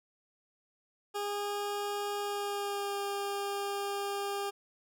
20% pulse tone with pitch glide, 408.6 to 401.6 Hz, G#4 to G4, -28 to +42 cents, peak -28 dBFS, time 1.14-4.51 s, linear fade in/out 20 ms, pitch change -30 cents, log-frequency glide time 2.2-2.98 s, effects none

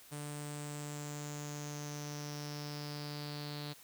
sawtooth tone with low-pass filter sweep, 147.1 Hz, D3, 3 cents sharp, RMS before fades -43 dBFS, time 0.11-3.74 s, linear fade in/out 20 ms, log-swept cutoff 9100 to 4200 Hz, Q 6.9, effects white hiss -58 dBFS RMS until 3.83 s

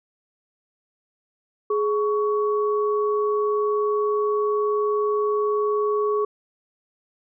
sine tone pair together, 419.5 / 1120 Hz, G#4 / C#6, +17 / +18 cents, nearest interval octave + perfect fourth, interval 1701 cents, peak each -20 / -26 dBFS, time 1.7-6.25 s, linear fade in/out 5 ms, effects none

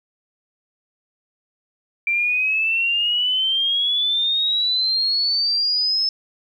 sine exponential sweep, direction up, 2349 to 5250 Hz, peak -17 dBFS, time 2.07-6.09 s, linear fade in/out 2 ms, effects 9-bit

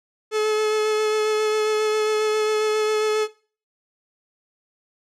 45% pulse tone with vibrato, 429.8 Hz, A4, 41 cents flat, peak -19 dBFS, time 0.31-3.28 s, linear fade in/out 50 ms, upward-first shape sine, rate 7.4 Hz, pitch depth 14 cents each way, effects noise-tail reverb RT60 0.4 s tail -19 dB re dry + low-pass 8000 Hz 12 dB/octave

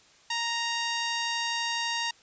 10% pulse tone, 932 Hz, A#5, 1 cent flat, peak -19 dBFS, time 0.3-2.11 s, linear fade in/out 5 ms, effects white hiss -58 dBFS RMS until 2.22 s + resampled to 16000 Hz

